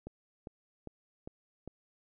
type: click train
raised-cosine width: 2 ms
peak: -29 dBFS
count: 5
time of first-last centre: 0.07-1.676 s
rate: 2.49 Hz
effects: none